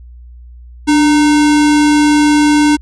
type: tone with sample-and-hold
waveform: sine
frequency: 295.7 Hz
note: D4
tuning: 12 cents sharp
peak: -6 dBFS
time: 0.87-2.77 s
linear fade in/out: 20 ms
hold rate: 1225 Hz
effects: added 60 Hz sine -32 dBFS peak until 2.81 s + resampled to 22050 Hz